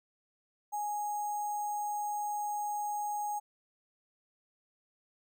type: tone with sample-and-hold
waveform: sine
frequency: 830.6 Hz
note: G#5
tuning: in tune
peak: -32 dBFS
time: 0.72-3.4 s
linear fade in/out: 20 ms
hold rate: 7350 Hz
effects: none